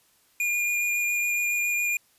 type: tone with vibrato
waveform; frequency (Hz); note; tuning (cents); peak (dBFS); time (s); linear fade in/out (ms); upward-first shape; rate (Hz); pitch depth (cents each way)
square; 2423; D#7; -47; -24; 0.4-1.97; 2; sine; 7.2; 12
effects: white hiss -63 dBFS RMS until 2.18 s + resampled to 32000 Hz

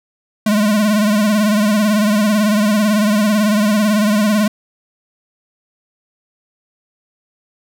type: tone with vibrato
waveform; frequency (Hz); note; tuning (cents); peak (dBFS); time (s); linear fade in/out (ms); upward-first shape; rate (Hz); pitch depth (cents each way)
square; 210.3; G#3; +22; -12; 0.46-4.48; 5; sine; 18; 70
effects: none

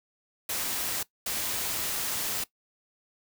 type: noise bursts at uneven times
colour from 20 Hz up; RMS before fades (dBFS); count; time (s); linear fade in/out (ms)
white; -31; 2; 0.49-1.03 / 1.26-2.44; 5
effects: noise-tail reverb RT60 0.1 s tail -19 dB re dry

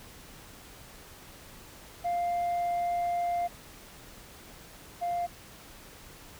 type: tone pair in turn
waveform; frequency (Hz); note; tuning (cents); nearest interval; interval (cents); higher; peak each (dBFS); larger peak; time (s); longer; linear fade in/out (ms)
sine; 698.5 / 698.5; F5 / F5; 0 / 0; unison; 0; neither; -24 / -26; first; 2.04-3.48 / 5.01-5.27; first; 20
effects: tanh soft clip ceiling -26 dBFS + pink hiss -50 dBFS RMS until 6.39 s

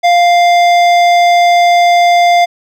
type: tone with hard clipping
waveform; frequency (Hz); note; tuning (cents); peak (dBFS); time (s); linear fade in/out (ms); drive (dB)
triangle; 698.5; F5; 0; -7; 0.03-2.46; 20; 17
effects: none

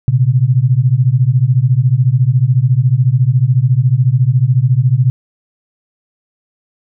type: beating tone pair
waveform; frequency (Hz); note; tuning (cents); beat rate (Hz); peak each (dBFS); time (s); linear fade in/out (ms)
sine; 120 / 134; B2 / C3; -49 / +42; 14; -11; 0.08-5.1; 0
effects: none

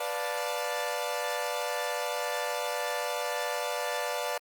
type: chord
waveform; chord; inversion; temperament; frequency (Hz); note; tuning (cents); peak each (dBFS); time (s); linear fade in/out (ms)
sawtooth; B half-diminished seventh; none; equal with one note detuned; 493.9 / 587.3 / 706.6 / 880; B4 / D5 / F5 / A5; 0 / 0 / +20 / 0; -32 / -30 / -33 / -33; 0-4.38; 5
effects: Opus 32 kbps

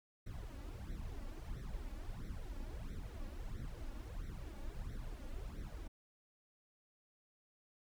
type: noise with flanger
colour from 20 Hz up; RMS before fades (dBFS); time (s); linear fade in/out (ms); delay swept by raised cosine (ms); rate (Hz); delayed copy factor
brown; -45; 0.26-5.88; 10; 0.51 to 3.61; 1.5; +0.85
effects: none

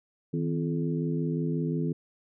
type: harmonic tone with a mistuned harmonic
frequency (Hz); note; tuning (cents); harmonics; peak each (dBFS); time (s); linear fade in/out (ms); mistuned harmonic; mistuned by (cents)
85.6; F2; -34; 2 / 3 / 4 / 5; -28 / -32 / -35 / -37; 0.33-1.93; 10; 2; -120
effects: none

